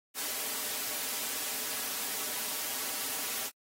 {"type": "noise with comb filter", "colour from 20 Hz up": "white", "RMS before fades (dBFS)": -35, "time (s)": [0.14, 3.51], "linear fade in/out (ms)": 50, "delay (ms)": 5.7, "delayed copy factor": -0.65, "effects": ["high-pass 200 Hz 12 dB/octave", "AAC 48 kbps"]}